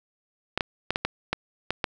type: clicks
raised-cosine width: 0.3 ms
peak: -8 dBFS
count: 8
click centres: 0.576 / 0.608 / 0.906 / 0.959 / 1.05 / 1.33 / 1.706 / 1.842 s
effects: 8-bit